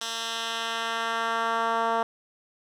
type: tone with band-pass filter sweep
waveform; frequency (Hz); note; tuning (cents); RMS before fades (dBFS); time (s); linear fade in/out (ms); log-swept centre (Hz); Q
10% pulse; 228.3; A#3; -36; -28; 0.01-2.03; 2; 4700 to 850; 1.1
effects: none